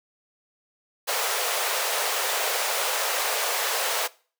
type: high-pass noise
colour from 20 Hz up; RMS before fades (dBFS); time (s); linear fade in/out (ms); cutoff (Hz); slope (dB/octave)
pink; -26; 1.07-4.08; 20; 450; 48
effects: noise-tail reverb RT60 0.4 s tail -21 dB re dry